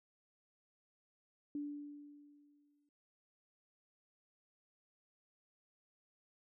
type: tone with exponential decay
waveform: sine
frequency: 291 Hz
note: D4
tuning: 16 cents flat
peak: -37 dBFS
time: 1.55-2.89 s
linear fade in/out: 2 ms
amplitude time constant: 290 ms
effects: none